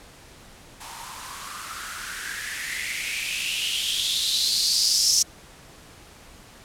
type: noise with band-pass filter sweep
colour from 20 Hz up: violet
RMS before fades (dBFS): -26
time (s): 0.8-5.23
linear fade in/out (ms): 10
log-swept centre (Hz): 850 to 5700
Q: 6.1
effects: pink hiss -48 dBFS RMS until 6.64 s + low-pass 11000 Hz 12 dB/octave